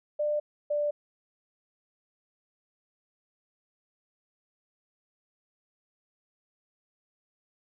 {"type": "tone pair in turn", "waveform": "sine", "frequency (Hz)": [596, 589.2], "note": ["D5", "D5"], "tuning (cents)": [25, 6], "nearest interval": "unison", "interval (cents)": 19, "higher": "first", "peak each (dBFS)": -25, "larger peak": "neither", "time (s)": [[0.19, 0.4], [0.7, 0.91]], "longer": "neither", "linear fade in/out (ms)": 10, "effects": []}